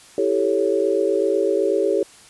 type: chord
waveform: sine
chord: A dominant seventh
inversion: second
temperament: equal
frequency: 329.6 / 392 / 440 / 554.4 Hz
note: E4 / G4 / A4 / C#5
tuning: 0 / 0 / 0 / 0 cents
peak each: -25 / -20 / -22 / -23 dBFS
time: 0.18-2.03 s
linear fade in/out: 2 ms
effects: white hiss -47 dBFS RMS until 2.29 s + resampled to 24000 Hz

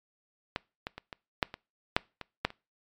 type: clicks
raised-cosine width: 0.3 ms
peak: -14 / -18 / -24 / -24 / -8 / -23 / -6 / -22 / -9 / -29 dBFS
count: 10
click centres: 0.561 / 0.869 / 0.98 / 1.128 / 1.428 / 1.541 / 1.965 / 2.213 / 2.45 / 2.504 s
effects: noise-tail reverb RT60 0.3 s tail -24 dB re dry + MP3 96 kbps

